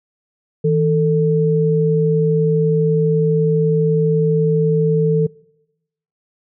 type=tone pair together; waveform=sine; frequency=160 / 444 Hz; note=D#3 / A4; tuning=+49 / +16 cents; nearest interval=octave + tritone; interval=1767 cents; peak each=-15 dBFS; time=0.64-5.27 s; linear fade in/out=10 ms; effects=noise-tail reverb RT60 0.9 s tail -24 dB re dry